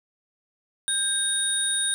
sine tone cluster, 1596 / 3729 / 9100 / 9620 Hz, G6 / A#7 / C#9 / D9, +31 / 0 / +44 / +41 cents, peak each -32 / -27 / -27 / -27 dBFS, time 0.88-1.94 s, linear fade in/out 0 ms, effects 8-bit

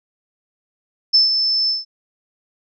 sine tone with ADSR envelope, 5274 Hz, E8, in tune, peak -8 dBFS, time 1.13-1.85 s, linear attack 18 ms, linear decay 140 ms, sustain -7 dB, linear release 160 ms, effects none

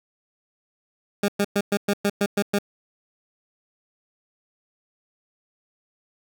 20% pulse tone bursts, 202.6 Hz, G#3, 43 cents flat, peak -14 dBFS, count 9, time 1.23-2.587 s, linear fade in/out 5 ms, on 53 ms, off 110 ms, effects 9-bit

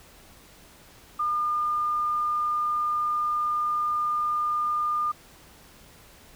sine tone, 1209 Hz, D6, 50 cents sharp, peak -23 dBFS, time 1.19-5.12 s, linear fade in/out 10 ms, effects pink hiss -52 dBFS RMS until 6.35 s

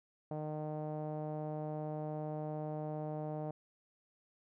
sawtooth tone with low-pass filter, 152.9 Hz, D#3, 30 cents flat, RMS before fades -40 dBFS, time 0.31-3.51 s, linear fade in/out 2 ms, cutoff 690 Hz, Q 3.5, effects none

